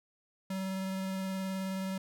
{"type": "tone with vibrato", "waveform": "square", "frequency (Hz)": 190.5, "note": "G3", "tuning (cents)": -49, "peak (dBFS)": -34, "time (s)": [0.5, 1.98], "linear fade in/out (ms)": 5, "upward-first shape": "sine", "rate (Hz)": 19, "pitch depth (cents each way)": 12, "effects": []}